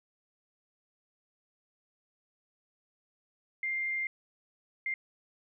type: tone bursts at uneven times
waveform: sine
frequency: 2104 Hz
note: C7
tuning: 9 cents sharp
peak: -30 dBFS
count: 2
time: 3.63-4.07 / 4.86-4.94 s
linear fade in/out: 2 ms
effects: none